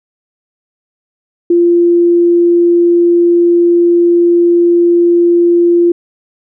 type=tone; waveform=sine; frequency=345.3 Hz; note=F4; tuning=20 cents flat; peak=-5 dBFS; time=1.5-5.92 s; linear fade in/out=5 ms; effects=none